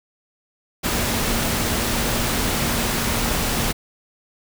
sine tone in noise, 233.1 Hz, A#3, in tune, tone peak -30 dBFS, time 0.83-3.73 s, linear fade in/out 20 ms, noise pink, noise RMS -22 dBFS, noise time 0.83-3.73 s, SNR -11 dB, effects none

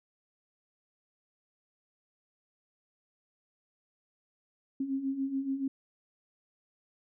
sine beating tone pair, 265.2 / 272.2 Hz, C4 / C#4, +23 / -31 cents, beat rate 7 Hz, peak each -37 / -31 dBFS, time 4.8-5.68 s, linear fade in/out 5 ms, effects none

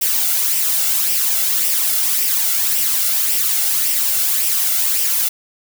blue noise with flanger, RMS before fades -17 dBFS, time 0.01-5.29 s, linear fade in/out 10 ms, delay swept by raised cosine 0.36 to 1.46 ms, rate 1.8 Hz, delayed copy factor +0.5, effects none

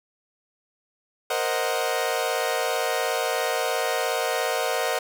sawtooth chord, C half-diminished seventh, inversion third, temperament equal, 466.2 / 523.3 / 622.3 / 740 Hz, Bb4 / C5 / Eb5 / Gb5, 0 / 0 / 0 / 0 cents, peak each -25 dBFS, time 1.3-4.99 s, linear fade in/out 5 ms, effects none

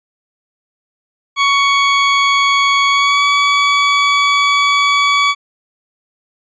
20% pulse tone with pitch glide, 1117 to 1137.8 Hz, C#6 to C#6, +13 to +45 cents, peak -5 dBFS, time 1.36-5.35 s, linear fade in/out 50 ms, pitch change +32 cents, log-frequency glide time 2.9-3.23 s, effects resampled to 16000 Hz

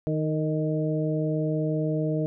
harmonic tone with a mistuned harmonic, 155.56 Hz, D#3, in tune, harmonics 1 / 2 / 3 / 4, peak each -26 / -29 / -31 / -32 dBFS, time 0.07-2.26 s, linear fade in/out 0 ms, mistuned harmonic 3, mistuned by -23 cents, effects none

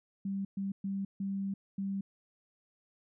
sine tone bursts at uneven times, 196 Hz, G3, in tune, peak -32 dBFS, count 5, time 0.25-0.45 / 0.57-0.72 / 0.84-1.05 / 1.2-1.54 / 1.78-2.01 s, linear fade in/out 5 ms, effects none

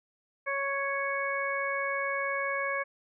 harmonic tone, 554.4 Hz, C#5, in tune, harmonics 1 / 2 / 3 / 4, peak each -34 / -34 / -34 / -34 dBFS, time 0.46-2.84 s, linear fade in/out 20 ms, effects none

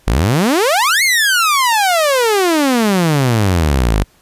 sawtooth exponential two-way sweep, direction up then down, 47 to 2217 to 47 Hz, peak -7 dBFS, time 0.07-4.04 s, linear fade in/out 10 ms, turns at 1.03 s, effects pink hiss -52 dBFS RMS until 4.21 s + resampled to 32000 Hz

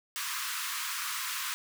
pink high-pass noise, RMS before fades -35 dBFS, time 0.16-1.54 s, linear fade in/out 0 ms, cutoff 1000 Hz, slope 96 dB/octave, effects none

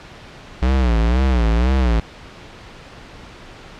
square tone with vibrato, 60.6 Hz, B1, 32 cents flat, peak -14 dBFS, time 0.62-2 s, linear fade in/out 5 ms, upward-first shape sine, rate 2 Hz, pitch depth 160 cents each way, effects pink hiss -39 dBFS RMS until 3.79 s + low-pass 4000 Hz 12 dB/octave

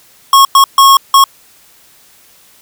square tone bursts at uneven times, 1093 Hz, C#6, 25 cents flat, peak -3 dBFS, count 4, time 0.33-0.45 / 0.55-0.64 / 0.78-0.97 / 1.14-1.24 s, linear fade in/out 2 ms, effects white hiss -45 dBFS RMS until 2.61 s

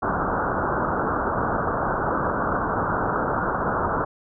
white low-pass noise, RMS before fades -24 dBFS, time 0.02-4.05 s, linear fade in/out 10 ms, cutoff 1500 Hz, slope 96 dB/octave, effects none

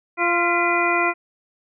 harmonic tone with a mistuned harmonic, 346.3 Hz, F4, 15 cents flat, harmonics 1 / 2 / 3 / 4 / 6 / 7, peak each -24 / -24 / -24 / -24 / -24 / -24 dBFS, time 0.17-1.14 s, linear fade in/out 50 ms, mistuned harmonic 6, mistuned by -54 cents, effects none

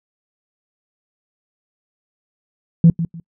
sine tone with echo, 166.8 Hz, E3, 21 cents sharp, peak -4 dBFS, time 2.84-2.9 s, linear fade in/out 2 ms, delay 150 ms, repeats 2, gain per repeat -13 dB, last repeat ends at 3.2 s, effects noise-tail reverb RT60 0.1 s tail -25 dB re dry + tanh soft clip ceiling -2 dBFS

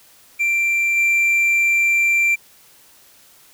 triangle tone with level steps, 2358 Hz, D7, 6 cents sharp, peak -14 / -12 dBFS, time 0.39-2.36 s, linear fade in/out 20 ms, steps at 0.96 s, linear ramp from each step 20 ms, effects white hiss -50 dBFS RMS until 3.53 s

